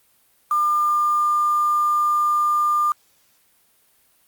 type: tone with quantisation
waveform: sine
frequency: 1200 Hz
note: D6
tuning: 37 cents sharp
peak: -16 dBFS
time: 0.51-2.92 s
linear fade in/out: 2 ms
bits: 6
effects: white hiss -60 dBFS RMS until 4.27 s + Opus 32 kbps